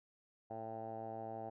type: tone with low-pass filter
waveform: 10% pulse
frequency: 111.7 Hz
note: A2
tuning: 27 cents sharp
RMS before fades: -45 dBFS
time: 0.5-1.5 s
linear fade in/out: 10 ms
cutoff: 760 Hz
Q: 6.8
effects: none